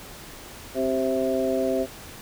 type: harmonic tone with a mistuned harmonic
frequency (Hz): 131.7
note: C3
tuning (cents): +12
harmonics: 2 / 3 / 4 / 5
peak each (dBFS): -27 / -27 / -27 / -27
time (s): 0.74-1.87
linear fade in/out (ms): 50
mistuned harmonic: 3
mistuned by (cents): -28
effects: pink hiss -42 dBFS RMS until 2.21 s